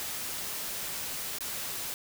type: noise with dropouts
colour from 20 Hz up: white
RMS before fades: -36 dBFS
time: 0-1.94 s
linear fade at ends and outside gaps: 0 ms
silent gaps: 1.385-1.407 s
effects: none